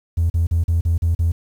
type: tone bursts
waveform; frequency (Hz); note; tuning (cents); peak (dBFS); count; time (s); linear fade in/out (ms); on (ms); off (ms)
triangle; 83.7; E2; +27; -11; 7; 0.17-1.32; 10; 130; 40
effects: tanh soft clip ceiling -11 dBFS + 8-bit